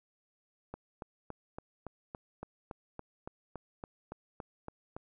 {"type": "click train", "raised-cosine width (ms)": 1, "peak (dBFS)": -27, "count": 16, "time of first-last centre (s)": [0.74, 4.965], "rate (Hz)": 3.55, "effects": []}